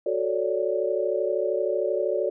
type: chord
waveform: sine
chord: D major seventh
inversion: first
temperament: equal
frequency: 370 / 440 / 554.4 / 587.3 Hz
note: F#4 / A4 / C#5 / D5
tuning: 0 / 0 / 0 / 0 cents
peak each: -28 dBFS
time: 0.06-2.3 s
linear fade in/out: 5 ms
effects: none